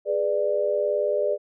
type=chord; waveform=sine; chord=G# diminished; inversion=none; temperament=equal with one note detuned; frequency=415.3 / 493.9 / 592.8 Hz; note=G#4 / B4 / D5; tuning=0 / 0 / +16 cents; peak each=-26 / -28 / -23 dBFS; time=0.05-1.38 s; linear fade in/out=50 ms; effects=none